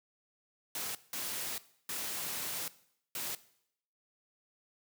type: noise bursts at uneven times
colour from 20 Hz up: white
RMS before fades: -38 dBFS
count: 4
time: 0.75-0.95 / 1.13-1.58 / 1.89-2.68 / 3.15-3.35 s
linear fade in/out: 2 ms
effects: noise-tail reverb RT60 0.7 s tail -18 dB re dry + high-pass 100 Hz 12 dB/octave